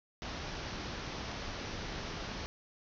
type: low-pass noise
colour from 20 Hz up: pink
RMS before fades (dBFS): -41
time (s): 0.22-2.46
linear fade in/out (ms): 0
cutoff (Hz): 6100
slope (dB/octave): 96
effects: none